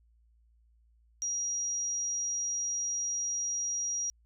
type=tone; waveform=sine; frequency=5730 Hz; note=F8; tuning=44 cents sharp; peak=-30 dBFS; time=1.22-4.1 s; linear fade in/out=0 ms; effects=added 57 Hz sine -62 dBFS peak until 4.25 s

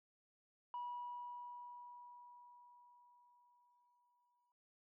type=tone with exponential decay; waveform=sine; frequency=972 Hz; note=B5; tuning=28 cents flat; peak=-40 dBFS; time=0.74-4.52 s; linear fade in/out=1 ms; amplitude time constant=820 ms; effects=tanh soft clip ceiling -39 dBFS

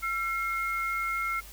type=tone pair together; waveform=sine; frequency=1351.9 / 2146 Hz; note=E6 / C7; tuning=+43 / +43 cents; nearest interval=minor sixth; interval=800 cents; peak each=-30 / -31 dBFS; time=0.02-1.41 s; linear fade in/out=20 ms; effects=added 50 Hz sine -47 dBFS peak until 1.52 s + white hiss -49 dBFS RMS until 1.52 s

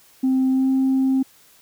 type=tone with pitch glide; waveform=sine; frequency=261.6 to 264.8 Hz; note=C4 to C4; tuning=0 to +21 cents; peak=-14 dBFS; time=0.23-1.23 s; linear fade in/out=10 ms; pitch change=+21 cents; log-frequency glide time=0.5-0.69 s; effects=tanh soft clip ceiling -13 dBFS + white hiss -53 dBFS RMS until 1.61 s

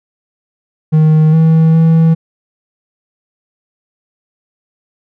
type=tone with pitch steps; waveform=triangle; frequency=156 / 161 / 162.7 Hz; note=D#3 / E3 / E3; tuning=+5 / -41 / -22 cents; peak=-3 dBFS; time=0.92-2.15 s; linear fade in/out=20 ms; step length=410 ms; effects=none

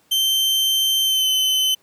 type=tone with pitch glide; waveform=40% pulse; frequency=3113 to 3049 Hz; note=G7 to G7; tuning=-13 to -49 cents; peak=-15 dBFS; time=0.11-1.75 s; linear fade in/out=10 ms; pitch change=-36 cents; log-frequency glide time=1.03-1.28 s; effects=pink hiss -59 dBFS RMS until 1.82 s + high-pass 150 Hz 12 dB/octave

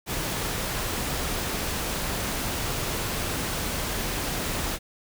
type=noise; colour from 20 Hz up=pink; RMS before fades=-29 dBFS; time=0.06-4.79 s; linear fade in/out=50 ms; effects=none

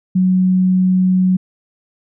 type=tone; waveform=sine; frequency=185 Hz; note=F#3; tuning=in tune; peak=-10 dBFS; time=0.15-1.37 s; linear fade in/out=10 ms; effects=none

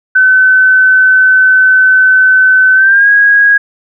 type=tone with pitch glide; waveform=sine; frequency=1519 to 1646.9 Hz; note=F#6 to G#6; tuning=+45 to -15 cents; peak=-3 dBFS; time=0.15-3.58 s; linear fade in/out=10 ms; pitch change=+140 cents; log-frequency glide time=2.74-3.09 s; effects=none

